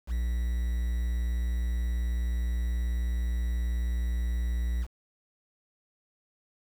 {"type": "tone with quantisation", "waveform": "triangle", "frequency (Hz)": 59.4, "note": "A#1", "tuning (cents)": 33, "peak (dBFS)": -24, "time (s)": [0.07, 4.87], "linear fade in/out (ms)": 50, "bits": 8, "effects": []}